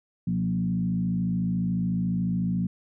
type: tone with frequency modulation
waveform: sine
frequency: 180 Hz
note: F#3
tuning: 47 cents flat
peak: -23 dBFS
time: 0.27-2.67 s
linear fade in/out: 5 ms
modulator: 54 Hz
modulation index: 0.92
effects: none